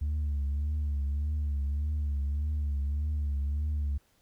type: tone with vibrato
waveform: sine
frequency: 72.7 Hz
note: D2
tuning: 17 cents flat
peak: -25 dBFS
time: 0.01-3.98 s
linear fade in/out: 10 ms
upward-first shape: triangle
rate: 1.7 Hz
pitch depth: 81 cents each way
effects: tanh soft clip ceiling -26 dBFS + pink hiss -68 dBFS RMS until 4.21 s